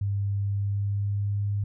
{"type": "tone with pitch glide", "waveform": "sine", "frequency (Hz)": [100, 101.63], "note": ["G2", "G#2"], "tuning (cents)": [35, -37], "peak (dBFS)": -24, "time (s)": [0.01, 1.64], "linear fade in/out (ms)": 5, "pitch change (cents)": 28, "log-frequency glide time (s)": [0.39, 1.41], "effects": []}